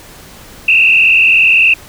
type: tone with frequency modulation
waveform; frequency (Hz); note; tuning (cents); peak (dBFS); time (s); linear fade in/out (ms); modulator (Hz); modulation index
sine; 2637; E7; 0; -5; 0.68-1.74; 5; 40.2; 3.2
effects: pink hiss -36 dBFS RMS until 1.88 s